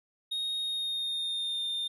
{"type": "tone with pitch glide", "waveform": "triangle", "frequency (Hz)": [3729, 3623], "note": ["A#7", "A7"], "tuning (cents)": [0, 50], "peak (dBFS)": -29, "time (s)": [0.31, 1.88], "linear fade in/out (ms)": 10, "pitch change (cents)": -50, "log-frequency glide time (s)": [0.6, 1.66], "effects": []}